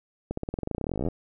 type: accelerating click train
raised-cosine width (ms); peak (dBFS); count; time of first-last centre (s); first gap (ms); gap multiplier
2; -16; 27; 0.31-1.086; 64; 0.93
effects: none

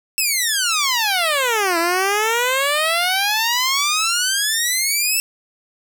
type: exponential two-way sweep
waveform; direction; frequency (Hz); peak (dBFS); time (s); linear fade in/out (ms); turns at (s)
10% pulse; down then up; 2677 to 329.6 to 2677; -8; 0.18-5.2; 0; 1.78
effects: none

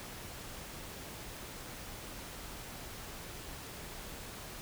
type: silence
effects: pink hiss -46 dBFS RMS until 4.61 s

